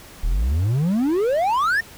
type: exponential sweep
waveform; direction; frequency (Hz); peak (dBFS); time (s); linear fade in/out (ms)
triangle; up; 34.98 to 1864.7; -15; 0.23-1.81; 10
effects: pink hiss -43 dBFS RMS until 1.97 s